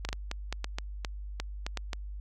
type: clicks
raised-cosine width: 0.2 ms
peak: -16 dBFS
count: 12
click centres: 0.05 / 0.089 / 0.129 / 0.314 / 0.526 / 0.644 / 0.785 / 1.048 / 1.4 / 1.665 / 1.773 / 1.932 s
effects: added 50 Hz sine -37 dBFS peak until 2.2 s